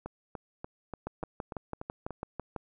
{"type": "two click trains", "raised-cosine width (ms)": 1, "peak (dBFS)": [-24, -21], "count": [8, 10], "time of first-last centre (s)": [[0.06, 2.107], [1.07, 2.563]], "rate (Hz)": [3.42, 6.03], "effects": []}